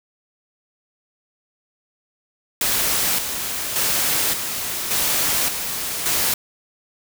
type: noise with tremolo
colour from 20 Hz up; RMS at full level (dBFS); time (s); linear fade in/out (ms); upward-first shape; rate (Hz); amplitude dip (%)
white; -20; 2.61-6.34; 2; square; 0.87; 50
effects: none